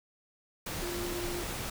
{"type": "tone in noise", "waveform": "sine", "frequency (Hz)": 350, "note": "F4", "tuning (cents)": 4, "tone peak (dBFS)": -36, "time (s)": [0.82, 1.43], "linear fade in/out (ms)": 5, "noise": "pink", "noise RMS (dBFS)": -37, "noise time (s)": [0.66, 1.7], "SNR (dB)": -2, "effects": []}